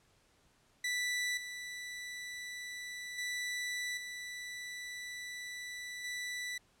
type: tone with level steps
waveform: sawtooth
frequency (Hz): 1974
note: B6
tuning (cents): -1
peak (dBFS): -29 / -38 / -32 / -38 / -34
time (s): 0.84-6.58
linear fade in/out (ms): 5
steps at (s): 1.37 / 3.18 / 3.97 / 6.04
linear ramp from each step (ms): 5
effects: pink hiss -69 dBFS RMS until 6.8 s + low-pass 10000 Hz 12 dB/octave